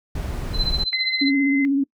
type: noise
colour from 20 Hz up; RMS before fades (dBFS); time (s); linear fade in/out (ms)
brown; -25; 0.15-0.84; 5
type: tone with tremolo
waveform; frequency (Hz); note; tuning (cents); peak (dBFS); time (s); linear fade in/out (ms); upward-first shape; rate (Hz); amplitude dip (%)
sine; 4062; B7; +48; -18; 0.53-1.32; 50; triangle; 15; 95
type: tone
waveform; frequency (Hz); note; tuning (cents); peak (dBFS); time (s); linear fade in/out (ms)
sine; 2059; C7; -28; -23; 0.93-1.65; 0
type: tone with vibrato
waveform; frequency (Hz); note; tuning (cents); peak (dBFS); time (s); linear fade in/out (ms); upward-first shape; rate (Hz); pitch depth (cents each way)
sine; 277.2; C#4; 0; -16; 1.21-1.84; 10; sine; 16; 37
effects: noise-tail reverb RT60 0.1 s tail -23 dB re dry